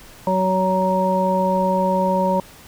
harmonic tone, 187.1 Hz, F#3, 20 cents sharp, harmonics 1 / 2 / 3 / 5, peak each -21 / -29 / -20 / -20 dBFS, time 0.27-2.4 s, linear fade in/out 2 ms, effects pink hiss -44 dBFS RMS until 2.67 s

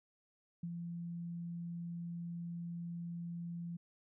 sine tone with ADSR envelope, 170.9 Hz, F3, 37 cents flat, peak -37 dBFS, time 0.63-3.77 s, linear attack 5 ms, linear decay 52 ms, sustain -3 dB, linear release 9 ms, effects none

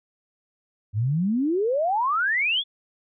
sine exponential sweep, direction up, 98 to 3520 Hz, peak -20 dBFS, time 0.93-2.64 s, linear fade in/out 50 ms, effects none

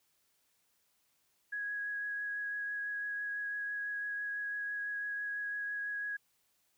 sine tone with vibrato, 1661.2 Hz, G#6, in tune, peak -35 dBFS, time 1.52-6.17 s, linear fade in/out 10 ms, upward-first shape triangle, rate 6 Hz, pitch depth 13 cents each way, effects white hiss -75 dBFS RMS until 6.77 s

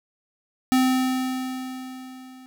square tone with level ramp, 258 Hz, C4, 24 cents flat, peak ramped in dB -16 to -44 dBFS, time 0.72-2.46 s, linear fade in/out 0 ms, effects none

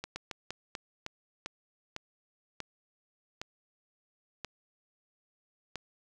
slowing click train, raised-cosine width 0.2 ms, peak -20 dBFS, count 12, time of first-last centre 0.04-5.757 s, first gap 120 ms, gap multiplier 1.27, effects none

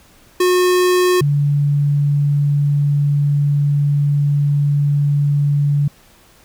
square / sine tone pair in turn, 362.4 / 144.11 Hz, F#4 / D3, -36 / -32 cents, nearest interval octave + major third, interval 1596 cents, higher first, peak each -12 dBFS, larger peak neither, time 0.4-1.21 / 1.21-5.88 s, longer second, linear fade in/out 5 ms, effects pink hiss -49 dBFS RMS until 6.44 s

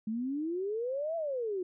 sine exponential two-way sweep, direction up then down, 211.7 to 678 to 352.7 Hz, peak -31 dBFS, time 0.07-1.63 s, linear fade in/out 5 ms, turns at 1.16 s, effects none

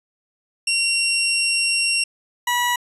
20% pulse tone pair in turn, 2747 / 971.2 Hz, F7 / B5, -29 / -29 cents, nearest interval octave + tritone, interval 1800 cents, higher first, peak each -13 dBFS, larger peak neither, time 0.67-2.04 / 2.47-2.76 s, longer first, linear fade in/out 5 ms, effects resampled to 32000 Hz

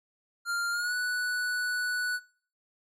square tone with pitch glide, 1396.9 to 1480 Hz, F6 to F#6, 0 to 0 cents, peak -29 dBFS, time 0.45-2.2 s, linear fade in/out 50 ms, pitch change +100 cents, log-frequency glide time 0.71-0.94 s, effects noise-tail reverb RT60 0.5 s tail -22 dB re dry + low-pass 12000 Hz 12 dB/octave

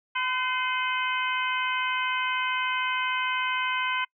harmonic tone with a mistuned harmonic, 508 Hz, B4, 49 cents sharp, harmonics 2 / 3 / 4 / 5 / 6, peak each -29 / -31 / -32 / -33 / -34 dBFS, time 0.15-4.05 s, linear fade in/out 10 ms, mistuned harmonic 4, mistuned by +48 cents, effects noise-tail reverb RT60 0.1 s tail -26 dB re dry

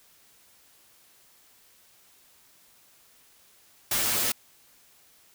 white noise with comb filter, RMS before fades -26 dBFS, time 3.91-4.32 s, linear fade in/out 5 ms, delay 8.5 ms, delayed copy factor +0.95, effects white hiss -59 dBFS RMS until 5.34 s

